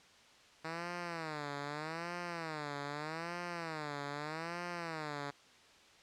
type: tone with vibrato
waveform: 5% pulse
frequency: 158.2 Hz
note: D#3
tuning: 29 cents sharp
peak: -28 dBFS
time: 0.64-5.31 s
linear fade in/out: 10 ms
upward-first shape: sine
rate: 0.81 Hz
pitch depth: 180 cents each way
effects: white hiss -61 dBFS RMS until 6.02 s + low-pass 5000 Hz 12 dB/octave